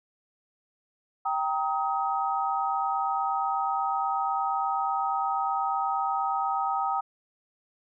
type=chord; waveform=sine; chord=Eb major; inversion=first; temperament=equal with one note detuned; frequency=784 / 932.3 / 1263.3 Hz; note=G5 / Bb5 / Eb6; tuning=0 / 0 / +26 cents; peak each=-28 / -31 / -29 dBFS; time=1.25-7.01 s; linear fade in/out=10 ms; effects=none